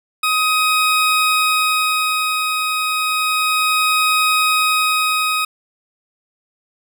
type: tone with tremolo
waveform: 20% pulse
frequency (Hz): 1258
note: D#6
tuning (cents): +19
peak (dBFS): -8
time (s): 0.23-5.45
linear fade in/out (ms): 5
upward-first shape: sine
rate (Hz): 0.31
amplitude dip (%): 40
effects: none